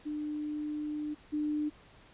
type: tone pair in turn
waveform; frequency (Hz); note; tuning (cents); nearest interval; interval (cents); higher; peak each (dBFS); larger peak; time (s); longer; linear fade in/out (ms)
sine; 299.9 / 299.9; D4 / D4; +36 / +36; unison; 0; neither; -33 / -29; second; 0.05-1.15 / 1.32-1.7; first; 20
effects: pink hiss -58 dBFS RMS until 2.13 s + resampled to 8000 Hz